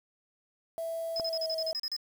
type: tone with pitch glide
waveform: sine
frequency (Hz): 659.3 to 642.8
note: E5 to E5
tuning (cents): 0 to -44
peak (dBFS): -32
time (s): 0.78-1.73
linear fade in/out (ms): 0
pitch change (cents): -44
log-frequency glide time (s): 1.21-1.48
type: tone bursts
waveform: sine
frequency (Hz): 5100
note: D#8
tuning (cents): +42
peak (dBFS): -31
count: 10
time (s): 1.16-1.965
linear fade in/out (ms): 2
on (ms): 49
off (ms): 35
type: click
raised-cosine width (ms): 1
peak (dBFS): -25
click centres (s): 1.198
effects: 8-bit